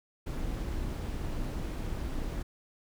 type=noise with amplitude modulation; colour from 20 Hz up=brown; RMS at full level=-32 dBFS; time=0.26-2.43 s; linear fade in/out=10 ms; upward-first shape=sine; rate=281 Hz; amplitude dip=50%; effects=none